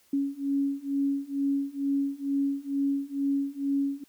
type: beating tone pair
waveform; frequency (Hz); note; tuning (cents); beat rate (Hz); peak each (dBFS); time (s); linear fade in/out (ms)
sine; 277.2 / 279.4; C#4 / C#4; 0 / +14; 2.2; -29 / -28; 0.13-4.04; 5
effects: white hiss -63 dBFS RMS until 4.08 s